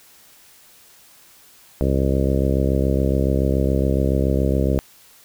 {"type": "harmonic tone", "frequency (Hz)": 67.1, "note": "C2", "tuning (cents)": 44, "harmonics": [1, 2, 3, 4, 5, 6, 7, 8, 9], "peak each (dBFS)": [-20, -23, -25, -26, -27, -28, -28, -29, -30], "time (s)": [1.81, 4.79], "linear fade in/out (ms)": 0, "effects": ["white hiss -50 dBFS RMS until 5.24 s"]}